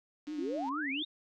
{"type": "tone with vibrato", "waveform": "sine", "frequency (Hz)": 287.7, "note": "D4", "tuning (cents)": -36, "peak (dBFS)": -36, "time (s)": [0.27, 1.03], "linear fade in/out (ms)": 10, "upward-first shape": "triangle", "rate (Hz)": 4.3, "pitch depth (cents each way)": 150}
{"type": "click train", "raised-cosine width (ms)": 0.2, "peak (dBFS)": -38, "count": 77, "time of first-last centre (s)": [0.27, 0.69], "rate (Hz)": 181}
{"type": "exponential sweep", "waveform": "sine", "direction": "up", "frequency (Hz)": [299, 3815], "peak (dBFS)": -34, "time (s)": [0.38, 1.05], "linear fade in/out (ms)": 10}
{"effects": []}